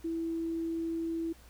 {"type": "tone", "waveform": "sine", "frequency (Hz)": 329.6, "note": "E4", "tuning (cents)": 0, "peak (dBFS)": -31, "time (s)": [0.04, 1.33], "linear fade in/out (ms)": 10, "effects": ["added 60 Hz sine -55 dBFS peak until 1.49 s", "pink hiss -59 dBFS RMS until 1.49 s"]}